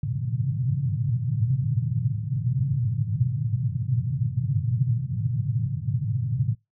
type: band-pass noise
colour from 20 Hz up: pink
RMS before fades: -25 dBFS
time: 0.03-6.55 s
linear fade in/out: 5 ms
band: 110 to 140 Hz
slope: 48 dB/octave
effects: noise-tail reverb RT60 0.2 s tail -24 dB re dry